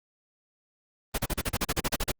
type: noise bursts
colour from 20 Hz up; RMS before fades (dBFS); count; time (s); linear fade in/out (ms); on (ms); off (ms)
pink; -27; 13; 1.14-2.118; 10; 42; 36
effects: Opus 32 kbps